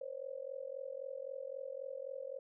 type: tone with amplitude modulation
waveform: sine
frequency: 536 Hz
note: C5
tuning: 42 cents sharp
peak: -37 dBFS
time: 0.01-2.39 s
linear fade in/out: 5 ms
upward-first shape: sine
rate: 43.8 Hz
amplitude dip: 95%
effects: none